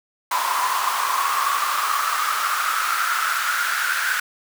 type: noise with high-pass filter sweep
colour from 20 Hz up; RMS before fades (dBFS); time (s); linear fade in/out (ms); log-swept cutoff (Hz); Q
pink; -22; 0.31-4.2; 5; 1000 to 1500; 8.1
effects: none